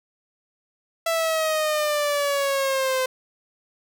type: exponential sweep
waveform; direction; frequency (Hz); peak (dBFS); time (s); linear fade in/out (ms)
sawtooth; down; 665 to 514; -17; 1.06-3.06; 5
effects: none